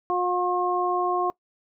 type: harmonic tone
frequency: 358.7 Hz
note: F4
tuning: 46 cents sharp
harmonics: 1 / 2 / 3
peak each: -26 / -26 / -26 dBFS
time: 0.1-1.3 s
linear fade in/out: 0 ms
effects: noise-tail reverb RT60 0.1 s tail -22 dB re dry